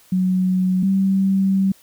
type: tone pair in turn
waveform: sine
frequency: 185 / 193.02 Hz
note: F#3 / G3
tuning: 0 / -27 cents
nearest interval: minor second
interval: 73 cents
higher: second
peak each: -15 / -14 dBFS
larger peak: second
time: 0.12-0.83 / 0.83-1.72 s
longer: second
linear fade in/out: 5 ms
effects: white hiss -52 dBFS RMS until 1.82 s